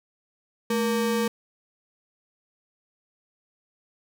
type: ring-modulated tone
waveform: square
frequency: 344.4 Hz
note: F4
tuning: 24 cents flat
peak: -20 dBFS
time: 0.7-1.28 s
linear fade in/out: 5 ms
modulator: 128 Hz
effects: none